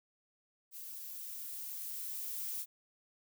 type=noise with level ramp; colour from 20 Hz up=violet; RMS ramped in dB=-47 to -39 dBFS; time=0.71-2.66 s; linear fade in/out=50 ms; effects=none